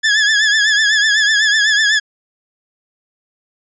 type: tone with vibrato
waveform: sawtooth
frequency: 1709 Hz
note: G#6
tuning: 49 cents sharp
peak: -7 dBFS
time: 0.03-2 s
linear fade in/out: 20 ms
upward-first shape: triangle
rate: 8 Hz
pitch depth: 84 cents each way
effects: resampled to 16000 Hz